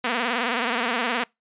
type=tone with vibrato; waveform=5% pulse; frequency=239.4 Hz; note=A#3; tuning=46 cents sharp; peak=-11 dBFS; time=0.04-1.24 s; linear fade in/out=5 ms; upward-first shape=sine; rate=19 Hz; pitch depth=110 cents each way; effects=noise-tail reverb RT60 0.2 s tail -26 dB re dry + resampled to 8000 Hz